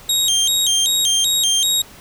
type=tone with vibrato; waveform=25% pulse; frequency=3467 Hz; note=A7; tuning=26 cents flat; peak=-10 dBFS; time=0.09-1.82 s; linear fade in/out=5 ms; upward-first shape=square; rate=2.6 Hz; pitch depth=150 cents each way; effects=pink hiss -42 dBFS RMS until 2 s